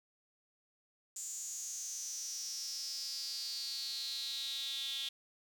sawtooth tone with high-pass filter sweep, 272.7 Hz, C#4, 28 cents flat, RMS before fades -41 dBFS, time 1.16-5.09 s, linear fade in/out 5 ms, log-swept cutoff 7200 to 3400 Hz, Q 8.3, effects none

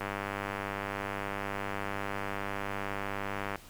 click train, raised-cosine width 0.5 ms, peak -19 dBFS, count 355, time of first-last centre 0.01-3.557 s, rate 99.8 Hz, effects pink hiss -53 dBFS RMS until 3.69 s

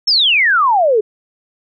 sine exponential sweep, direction down, 5510 to 405.3 Hz, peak -9 dBFS, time 0.07-1.01 s, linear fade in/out 10 ms, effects none

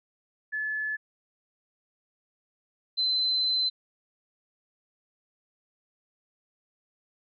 sine tone pair in turn, 1724 / 4058 Hz, A6 / B7, -36 / +46 cents, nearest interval octave + minor third, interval 1482 cents, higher second, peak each -28 / -23 dBFS, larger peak second, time 0.52-0.97 / 2.97-3.7 s, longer second, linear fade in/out 20 ms, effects none

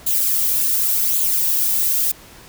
violet noise with flanger, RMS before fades -18 dBFS, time 0.06-2.12 s, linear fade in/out 10 ms, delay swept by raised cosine 0.27 to 2.27 ms, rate 0.89 Hz, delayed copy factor +0.55, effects pink hiss -43 dBFS RMS until 2.48 s

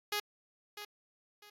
5% pulse tone with echo, 415.3 Hz, G#4, in tune, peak -21 dBFS, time 0.12-0.2 s, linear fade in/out 5 ms, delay 650 ms, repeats 2, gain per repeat -11 dB, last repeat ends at 1.5 s, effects AAC 48 kbps

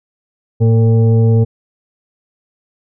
sine tone with frequency modulation, 112 Hz, A2, 31 cents sharp, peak -7 dBFS, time 0.6-1.45 s, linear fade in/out 20 ms, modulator 341 Hz, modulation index 0.61, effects none

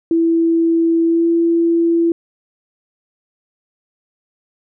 sine tone with pitch glide, 331.3 to 335.7 Hz, E4 to E4, +9 to +32 cents, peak -11 dBFS, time 0.11-2.12 s, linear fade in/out 2 ms, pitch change +23 cents, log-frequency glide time 1.05-1.27 s, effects none

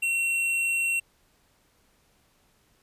triangle tone with tanh clipping, 2726 Hz, F7, 43 cents flat, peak -25 dBFS, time 0.02-1 s, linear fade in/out 10 ms, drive 16 dB, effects pink hiss -65 dBFS RMS until 2.82 s + resampled to 32000 Hz

